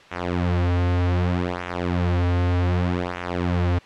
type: tone with flanger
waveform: sawtooth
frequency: 88.7 Hz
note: F2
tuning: 27 cents sharp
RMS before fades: -22 dBFS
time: 0.11-3.79 s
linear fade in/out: 10 ms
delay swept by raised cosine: 0.21 to 6.21 ms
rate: 0.65 Hz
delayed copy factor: -0.9
effects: white hiss -47 dBFS RMS until 3.85 s + low-pass 3000 Hz 12 dB/octave